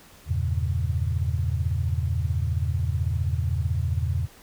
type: chord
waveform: sine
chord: E diminished seventh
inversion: none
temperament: equal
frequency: 82.41 / 98 / 116.54 / 138.59 Hz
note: E2 / G2 / Bb2 / Db3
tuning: 0 / 0 / 0 / 0 cents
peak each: -25 / -29 / -29 / -31 dBFS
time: 0.26-4.28 s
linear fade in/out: 50 ms
effects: pink hiss -51 dBFS RMS until 4.42 s